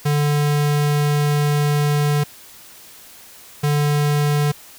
square tone pair in turn, 146.83 / 146.83 Hz, D3 / D3, 0 / 0 cents, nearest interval unison, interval 0 cents, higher neither, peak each -16 dBFS, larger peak neither, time 0.05-2.24 / 3.63-4.52 s, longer first, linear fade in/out 10 ms, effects white hiss -43 dBFS RMS until 4.78 s

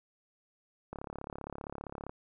click train, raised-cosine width 1 ms, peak -26 dBFS, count 42, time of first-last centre 0.93-2.095 s, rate 35.2 Hz, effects none

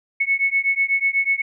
sine beating tone pair, 2200 / 2208.1 Hz, C#7 / C#7, -14 / -7 cents, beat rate 8.1 Hz, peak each -20 dBFS, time 0.2-1.42 s, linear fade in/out 10 ms, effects none

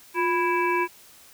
harmonic tone with a mistuned harmonic, 330 Hz, E4, 2 cents sharp, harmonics 1 / 3 / 5 / 7 / 8, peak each -25 / -24 / -31 / -29 / -34 dBFS, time 0.14-0.88 s, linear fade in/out 50 ms, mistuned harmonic 1, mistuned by +120 cents, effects white hiss -51 dBFS RMS until 1.33 s

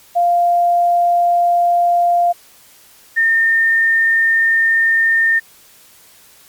sine tone pair in turn, 697 / 1817.2 Hz, F5 / A#6, -4 / -45 cents, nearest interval octave + perfect fourth, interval 1659 cents, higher second, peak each -10 dBFS, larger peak neither, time 0.15-2.33 / 3.16-5.4 s, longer second, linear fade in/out 20 ms, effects white hiss -46 dBFS RMS until 6.48 s + MP3 96 kbps

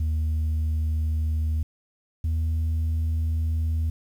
sine tone pair in turn, 78.3 / 80.27 Hz, D#2 / E2, +11 / -45 cents, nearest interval unison, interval 44 cents, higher second, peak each -19 dBFS, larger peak neither, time 0-1.63 / 2.24-3.9 s, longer second, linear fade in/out 5 ms, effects tanh soft clip ceiling -21 dBFS + 9-bit

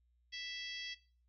harmonic tone, 659.3 Hz, E5, in tune, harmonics 3 / 4 / 5 / 6 / 7 / 8 / 9, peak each -48 / -52 / -46 / -59 / -49 / -53 / -59 dBFS, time 0.32-0.95 s, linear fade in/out 20 ms, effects noise-tail reverb RT60 0.4 s tail -17 dB re dry + added 60 Hz sine -70 dBFS peak until 1.28 s

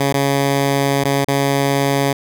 10% pulse tone with dropouts, 139.2 Hz, C#3, 8 cents sharp, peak -6 dBFS, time 0-2.13 s, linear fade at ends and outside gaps 5 ms, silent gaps 0.127-0.14 / 1.038-1.049 / 1.246-1.28 s, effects none

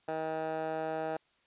15% pulse tone with band-pass filter, 158.8 Hz, D#3, 36 cents sharp, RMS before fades -35 dBFS, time 0.08-1.17 s, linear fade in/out 5 ms, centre 790 Hz, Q 2.1, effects white hiss -70 dBFS RMS until 1.46 s + resampled to 8000 Hz

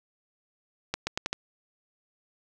accelerating click train, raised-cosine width 0.2 ms, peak -11 dBFS, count 5, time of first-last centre 0.94-1.33 s, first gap 130 ms, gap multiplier 0.81, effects none

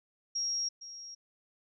sine tone with echo, 5600 Hz, F8, 4 cents sharp, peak -30 dBFS, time 0.35-0.69 s, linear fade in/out 10 ms, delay 460 ms, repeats 1, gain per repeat -13 dB, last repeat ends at 1.15 s, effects none

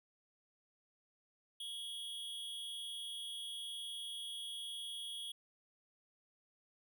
square tone with amplitude modulation, 3300 Hz, G#7, 12 cents flat, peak -40 dBFS, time 1.6-5.32 s, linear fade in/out 5 ms, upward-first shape sine, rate 261 Hz, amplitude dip 70%, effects none

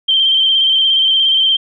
sine tone with vibrato, 3136 Hz, G7, in tune, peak -9 dBFS, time 0.08-1.57 s, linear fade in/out 10 ms, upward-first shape square, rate 17 Hz, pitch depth 28 cents each way, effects none

